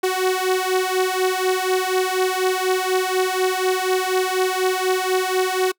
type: beating tone pair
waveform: sawtooth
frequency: 370 / 374.1 Hz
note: F#4 / F#4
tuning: 0 / +19 cents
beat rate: 4.1 Hz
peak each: -17 dBFS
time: 0.03-5.72 s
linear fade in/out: 10 ms
effects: noise-tail reverb RT60 0.1 s tail -25 dB re dry